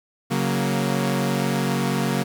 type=chord; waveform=sawtooth; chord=F# major; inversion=second; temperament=equal; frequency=138.59 / 185 / 233.1 Hz; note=C#3 / F#3 / A#3; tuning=0 / 0 / 0 cents; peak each=-21 dBFS; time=0.3-2.24 s; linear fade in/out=20 ms; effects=8-bit